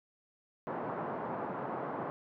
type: band-pass noise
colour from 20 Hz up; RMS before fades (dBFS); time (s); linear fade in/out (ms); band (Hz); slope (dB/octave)
white; -38; 0.67-2.1; 0; 140 to 1100; 24
effects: none